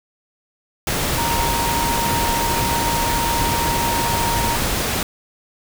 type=tone in noise; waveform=sine; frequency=932.3 Hz; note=A#5; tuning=in tune; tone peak=-21 dBFS; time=1.18-4.56 s; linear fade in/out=2 ms; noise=pink; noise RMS=-21 dBFS; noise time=0.87-5.03 s; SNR=-3 dB; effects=none